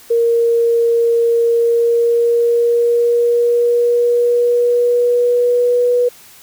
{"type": "tone with pitch glide", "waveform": "sine", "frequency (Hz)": [466.2, 488.5], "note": ["A#4", "B4"], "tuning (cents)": [0, -19], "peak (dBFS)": -10, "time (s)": [0.1, 6.09], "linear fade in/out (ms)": 10, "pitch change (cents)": 81, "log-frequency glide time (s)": [1.45, 5.95], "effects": ["white hiss -42 dBFS RMS until 6.42 s"]}